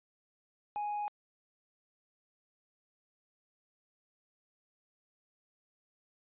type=tone with hard clipping; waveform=sine; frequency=830.6 Hz; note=G#5; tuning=in tune; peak=-34 dBFS; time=0.76-1.08 s; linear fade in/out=0 ms; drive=2 dB; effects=resampled to 8000 Hz

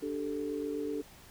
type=chord; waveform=sine; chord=D suspended fourth; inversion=none; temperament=equal; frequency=293.7 / 392 / 440 Hz; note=D4 / G4 / A4; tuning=0 / 0 / 0 cents; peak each=-36 / -40 / -36 dBFS; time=0.02-1.02 s; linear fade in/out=10 ms; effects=pink hiss -55 dBFS RMS until 1.3 s

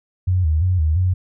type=tone with vibrato; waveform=sine; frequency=84.5 Hz; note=E2; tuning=43 cents sharp; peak=-14 dBFS; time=0.27-1.14 s; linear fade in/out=10 ms; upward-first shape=square; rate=2.9 Hz; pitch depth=140 cents each way; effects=none

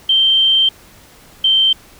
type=tone pair in turn; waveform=sine; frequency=3136 / 3125 Hz; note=G7 / G7; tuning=0 / -6 cents; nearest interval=unison; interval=6 cents; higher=first; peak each=-9 dBFS; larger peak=neither; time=0.09-0.69 / 1.44-1.73 s; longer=first; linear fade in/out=5 ms; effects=pink hiss -44 dBFS RMS until 1.99 s

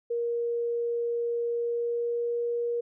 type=tone with pitch glide; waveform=sine; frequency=471.3 to 474 Hz; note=A#4 to A#4; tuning=+19 to +29 cents; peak=-26 dBFS; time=0.1-2.81 s; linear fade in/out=10 ms; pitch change=+10 cents; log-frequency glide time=1.5-2.41 s; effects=none

